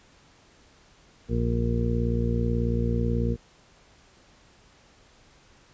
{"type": "harmonic tone", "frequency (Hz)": 58.27, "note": "A#1", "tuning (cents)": 0, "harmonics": [1, 2, 3, 4, 6, 7, 8], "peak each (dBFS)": [-27, -27, -33, -29, -36, -42, -32], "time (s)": [1.28, 3.37], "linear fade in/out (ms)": 50, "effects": ["pink hiss -57 dBFS RMS until 5.73 s", "resampled to 16000 Hz"]}